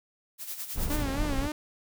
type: noise with tremolo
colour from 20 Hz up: blue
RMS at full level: -35 dBFS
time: 0.38-1.04 s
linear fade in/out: 50 ms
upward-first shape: sine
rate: 9.5 Hz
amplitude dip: 65%
type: noise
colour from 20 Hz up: brown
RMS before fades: -30 dBFS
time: 0.74-1.5 s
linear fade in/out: 50 ms
type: tone with vibrato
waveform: sawtooth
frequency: 284.6 Hz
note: C#4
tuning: 46 cents sharp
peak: -27 dBFS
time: 0.9-1.52 s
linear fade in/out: 2 ms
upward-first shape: sine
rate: 3.7 Hz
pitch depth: 110 cents each way
effects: none